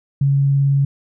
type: tone with vibrato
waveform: sine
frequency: 139.1 Hz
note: C#3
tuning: 6 cents sharp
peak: -12 dBFS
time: 0.21-0.85 s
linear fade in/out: 5 ms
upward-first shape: triangle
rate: 18 Hz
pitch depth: 10 cents each way
effects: none